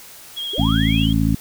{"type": "tone with vibrato", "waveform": "sine", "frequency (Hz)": 3274, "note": "G#7", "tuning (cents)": -25, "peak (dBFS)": -24, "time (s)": [0.36, 1.07], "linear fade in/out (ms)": 20, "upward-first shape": "sine", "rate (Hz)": 14, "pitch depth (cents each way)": 33}
{"type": "linear sweep", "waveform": "sine", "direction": "up", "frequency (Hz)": [349.2, 3322], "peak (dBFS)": -26, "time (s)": [0.53, 1.13], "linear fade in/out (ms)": 5}
{"type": "harmonic tone", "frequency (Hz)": 55, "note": "A1", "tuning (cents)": 0, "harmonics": [1, 2, 3, 4, 5], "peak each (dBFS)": [-21, -21, -21, -21, -21], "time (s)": [0.58, 1.35], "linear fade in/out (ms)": 5}
{"effects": ["white hiss -41 dBFS RMS until 1.4 s"]}